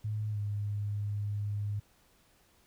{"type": "tone with pitch glide", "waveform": "sine", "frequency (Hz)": [106.8, 103.04], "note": ["G#2", "G#2"], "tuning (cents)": [49, -13], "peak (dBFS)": -31, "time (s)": [0.04, 1.8], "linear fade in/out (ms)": 10, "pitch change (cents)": -62, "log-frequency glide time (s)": [0.31, 0.38], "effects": ["pink hiss -66 dBFS RMS until 2.66 s"]}